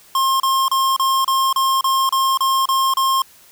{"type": "tone bursts", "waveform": "square", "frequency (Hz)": 1067, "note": "C6", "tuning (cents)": 34, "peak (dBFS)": -15, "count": 11, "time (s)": [0.15, 3.22], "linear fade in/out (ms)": 2, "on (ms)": 250, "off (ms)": 32, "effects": ["white hiss -48 dBFS RMS until 3.51 s"]}